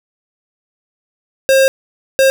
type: tone bursts at uneven times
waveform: square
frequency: 535 Hz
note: C5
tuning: 38 cents sharp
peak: -8 dBFS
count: 2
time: 1.49-1.68 / 2.19-2.3 s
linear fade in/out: 0 ms
effects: none